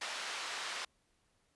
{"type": "band-pass noise", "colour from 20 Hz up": "pink", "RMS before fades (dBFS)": -41, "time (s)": [0.01, 0.85], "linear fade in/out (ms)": 5, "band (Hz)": [1000, 5700], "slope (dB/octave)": 12, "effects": ["pink hiss -75 dBFS RMS until 1.55 s", "resampled to 24000 Hz"]}